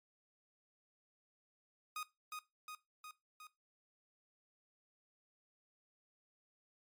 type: tone with echo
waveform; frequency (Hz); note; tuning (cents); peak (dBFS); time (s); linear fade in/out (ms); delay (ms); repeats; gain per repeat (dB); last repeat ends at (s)
sawtooth; 1244.5; D#6; 0; -37; 1.96-2.03; 2; 360; 4; -3; 3.47
effects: noise-tail reverb RT60 0.2 s tail -17 dB re dry + MP3 96 kbps